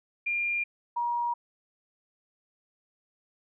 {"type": "tone pair in turn", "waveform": "sine", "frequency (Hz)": [2400, 952.4], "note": ["D7", "A#5"], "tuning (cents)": [37, 37], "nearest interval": "octave + major third", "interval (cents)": 1600, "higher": "first", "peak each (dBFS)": -26, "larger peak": "neither", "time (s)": [[0.26, 0.64], [0.96, 1.34]], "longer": "neither", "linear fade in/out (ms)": 10, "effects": []}